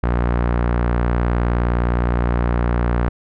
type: tone with low-pass filter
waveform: sawtooth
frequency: 59.5 Hz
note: A#1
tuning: 36 cents sharp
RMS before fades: -18 dBFS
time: 0.03-3.09 s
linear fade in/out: 5 ms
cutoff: 1500 Hz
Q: 1.3
effects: none